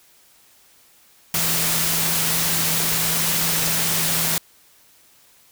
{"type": "tone in noise", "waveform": "sine", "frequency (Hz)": 164.81, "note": "E3", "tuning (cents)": 0, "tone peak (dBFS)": -30, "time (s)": [1.34, 4.38], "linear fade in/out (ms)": 2, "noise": "white", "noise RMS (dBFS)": -21, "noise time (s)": [1.34, 4.38], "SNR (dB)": -12, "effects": ["white hiss -54 dBFS RMS until 5.51 s"]}